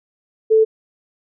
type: tone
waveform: sine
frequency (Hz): 440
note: A4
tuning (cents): 0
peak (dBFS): -9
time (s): 0.5-0.65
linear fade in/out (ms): 20
effects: none